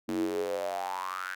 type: tone with high-pass filter sweep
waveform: square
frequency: 46.25 Hz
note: F#1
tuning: in tune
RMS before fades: -33 dBFS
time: 0.08-1.35 s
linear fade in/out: 10 ms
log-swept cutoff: 270 to 1600 Hz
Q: 8.4
effects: none